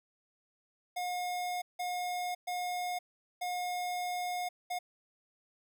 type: tone bursts at uneven times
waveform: square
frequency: 718 Hz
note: F5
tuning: 48 cents sharp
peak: -34 dBFS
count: 5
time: 0.96-1.62 / 1.79-2.35 / 2.47-2.99 / 3.41-4.49 / 4.7-4.79 s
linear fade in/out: 10 ms
effects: none